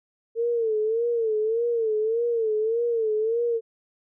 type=tone with vibrato; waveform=sine; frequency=450.9 Hz; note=A4; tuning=42 cents sharp; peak=-21 dBFS; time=0.35-3.61 s; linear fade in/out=50 ms; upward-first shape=sine; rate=1.7 Hz; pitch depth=93 cents each way; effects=none

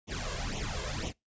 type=noise with flanger; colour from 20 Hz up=pink; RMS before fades=-35 dBFS; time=0.07-1.13 s; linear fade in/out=50 ms; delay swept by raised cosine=0.31 to 1.91 ms; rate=2 Hz; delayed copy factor=+0.85; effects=noise-tail reverb RT60 0.2 s tail -26 dB re dry + resampled to 16000 Hz

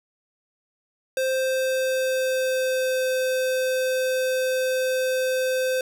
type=tone with pitch glide; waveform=square; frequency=523.3 to 515.8 Hz; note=C5 to C5; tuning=0 to -25 cents; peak=-22 dBFS; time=1.17-5.81 s; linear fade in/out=2 ms; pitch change=-25 cents; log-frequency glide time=1.31-3.08 s; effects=none

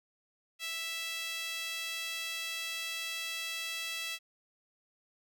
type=tone with high-pass filter; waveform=sawtooth; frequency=659.3 Hz; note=E5; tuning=in tune; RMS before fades=-38 dBFS; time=0.59-4.19 s; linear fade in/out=50 ms; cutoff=2700 Hz; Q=2.1; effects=none

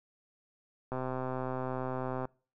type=click train; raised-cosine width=1 ms; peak=-22 dBFS; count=173; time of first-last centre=0.92-2.253 s; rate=129 Hz; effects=noise-tail reverb RT60 0.4 s tail -25 dB re dry

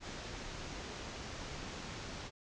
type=low-pass noise; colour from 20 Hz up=pink; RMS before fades=-45 dBFS; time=0-2.31 s; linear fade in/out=50 ms; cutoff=6900 Hz; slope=48 dB/octave; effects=none

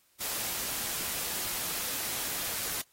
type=noise; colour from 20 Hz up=white; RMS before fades=-34 dBFS; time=0.2-2.82 s; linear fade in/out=10 ms; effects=white hiss -67 dBFS RMS until 2.92 s + AAC 48 kbps

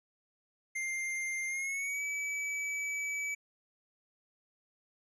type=tone with pitch glide; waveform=square; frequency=2103 to 2293 Hz; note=C7 to D7; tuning=+8 to -42 cents; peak=-34 dBFS; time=0.75-3.35 s; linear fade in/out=10 ms; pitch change=+150 cents; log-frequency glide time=1.47-2.03 s; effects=resampled to 24000 Hz

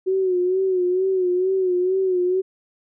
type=tone with vibrato; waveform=sine; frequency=370 Hz; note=F#4; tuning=in tune; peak=-17 dBFS; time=0.06-2.42 s; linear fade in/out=20 ms; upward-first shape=sine; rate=2.2 Hz; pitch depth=61 cents each way; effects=none

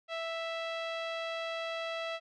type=tone with low-pass filter; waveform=sawtooth; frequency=659.3 Hz; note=E5; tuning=in tune; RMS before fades=-37 dBFS; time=0.08-2.2 s; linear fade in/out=50 ms; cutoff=3300 Hz; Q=2; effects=none

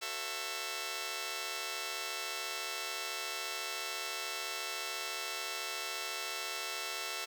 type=chord; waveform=5% pulse; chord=F# half-diminished seventh; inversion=none; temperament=just; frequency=370 / 444 / 532.8 / 666 Hz; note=F#4 / A4 / C5 / E5; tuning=0 / +16 / +31 / +18 cents; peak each=-35 / -32 / -35 / -31 dBFS; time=0.01-7.26 s; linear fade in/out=20 ms; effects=none

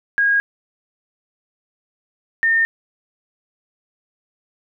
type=tone pair in turn; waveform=sine; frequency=1636 / 1819.3 Hz; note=G#6 / A#6; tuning=-26 / -43 cents; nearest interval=major second; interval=183 cents; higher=second; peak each=-13 dBFS; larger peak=neither; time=0.18-0.4 / 2.43-2.65 s; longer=neither; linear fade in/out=0 ms; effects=none

